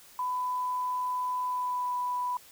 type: tone with pitch glide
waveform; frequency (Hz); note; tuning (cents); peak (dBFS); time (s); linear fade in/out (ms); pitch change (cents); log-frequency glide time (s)
sine; 1000 to 989.7; B5 to B5; +21 to +3; -28; 0.19-2.37; 2; -18; 1.45-1.95
effects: white hiss -54 dBFS RMS until 2.51 s